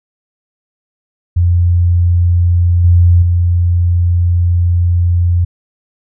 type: tone with level steps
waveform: sine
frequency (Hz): 87.3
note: F2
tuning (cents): 0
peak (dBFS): -7 / -4 / -8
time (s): 1.36-5.45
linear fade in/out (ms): 10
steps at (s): 2.84 / 3.22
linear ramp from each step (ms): 5
effects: none